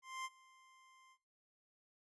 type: tone with ADSR envelope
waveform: 25% pulse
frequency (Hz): 1046.5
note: C6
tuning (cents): 0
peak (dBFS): -37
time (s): 0.02-1.18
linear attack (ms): 230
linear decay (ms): 38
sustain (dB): -23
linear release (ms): 63
effects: noise-tail reverb RT60 0.3 s tail -18 dB re dry + resampled to 22050 Hz